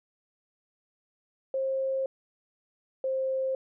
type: tone pair in turn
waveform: sine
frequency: 533 / 527.8 Hz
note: C5 / C5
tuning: +32 / +15 cents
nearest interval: unison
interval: 17 cents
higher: first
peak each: -26 dBFS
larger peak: neither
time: 1.54-2.06 / 3.04-3.55 s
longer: first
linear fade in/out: 2 ms
effects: none